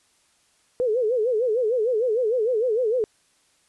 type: tone with vibrato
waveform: sine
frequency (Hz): 466.2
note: A#4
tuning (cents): 0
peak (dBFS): -19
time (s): 0.8-3.04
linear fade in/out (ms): 0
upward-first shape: sine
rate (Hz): 6.6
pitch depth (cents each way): 180
effects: white hiss -63 dBFS RMS until 3.68 s + resampled to 24000 Hz